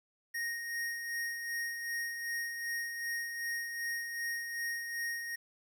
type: tone with tremolo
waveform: square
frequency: 1864.7 Hz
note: A#6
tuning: in tune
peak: -34 dBFS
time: 0.34-5.36 s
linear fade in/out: 10 ms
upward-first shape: sine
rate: 2.6 Hz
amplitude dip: 45%
effects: 11-bit